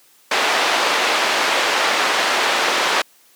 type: band-pass noise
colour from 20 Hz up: pink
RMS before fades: -18 dBFS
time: 0.31-3.02 s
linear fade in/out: 5 ms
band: 600 to 4200 Hz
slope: 12 dB/octave
effects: white hiss -53 dBFS RMS until 3.35 s + high-pass 200 Hz 12 dB/octave